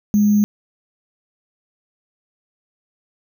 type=tone with sample-and-hold; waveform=sine; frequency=207.5 Hz; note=G#3; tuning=1 cent flat; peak=-11 dBFS; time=0.14-0.44 s; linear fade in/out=0 ms; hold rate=6300 Hz; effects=none